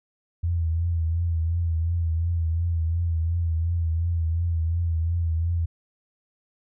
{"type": "tone with vibrato", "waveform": "sine", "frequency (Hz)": 83.4, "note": "E2", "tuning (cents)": 21, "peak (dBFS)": -21, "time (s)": [0.43, 5.66], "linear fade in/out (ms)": 10, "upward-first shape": "triangle", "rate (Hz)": 2.8, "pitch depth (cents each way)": 65, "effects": []}